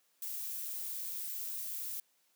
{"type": "noise", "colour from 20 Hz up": "violet", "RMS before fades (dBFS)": -40, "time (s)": [0.22, 2], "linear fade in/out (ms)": 2, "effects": ["white hiss -73 dBFS RMS until 2.35 s", "high-pass 200 Hz 12 dB/octave"]}